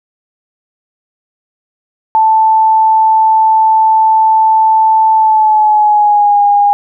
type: tone with pitch glide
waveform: sine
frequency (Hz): 880 to 816.3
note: A5 to G#5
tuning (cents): 0 to -30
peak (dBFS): -5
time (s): 2.15-6.73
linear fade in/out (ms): 0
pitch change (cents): -130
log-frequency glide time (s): 5.14-6.42
effects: none